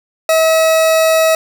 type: tone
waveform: 40% pulse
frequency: 643 Hz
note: E5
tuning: 43 cents flat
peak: -8 dBFS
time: 0.29-1.35 s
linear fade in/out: 2 ms
effects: none